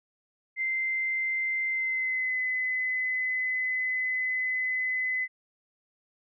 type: tone with pitch glide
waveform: sine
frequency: 2081 to 2022 Hz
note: C7 to B6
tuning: -10 to +40 cents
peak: -26 dBFS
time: 0.56-5.28 s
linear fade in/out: 50 ms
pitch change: -50 cents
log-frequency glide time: 1.7-2.39 s
effects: none